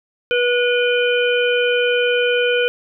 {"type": "harmonic tone with a mistuned harmonic", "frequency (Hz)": 487.1, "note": "B4", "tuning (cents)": -24, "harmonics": [1, 3, 5, 6], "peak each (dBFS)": [-16, -21, -23, -24], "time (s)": [0.31, 2.68], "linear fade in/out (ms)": 0, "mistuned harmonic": 6, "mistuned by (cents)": 70, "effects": []}